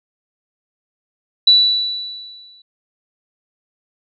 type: tone with exponential decay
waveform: sine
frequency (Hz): 3951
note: B7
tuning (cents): 0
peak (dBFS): -5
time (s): 1.47-2.62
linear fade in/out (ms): 5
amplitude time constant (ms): 250
effects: none